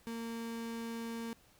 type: tone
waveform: 35% pulse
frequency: 229.8 Hz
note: A#3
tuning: 25 cents flat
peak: -37 dBFS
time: 0.07-1.33 s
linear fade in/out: 0 ms
effects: pink hiss -65 dBFS RMS until 1.59 s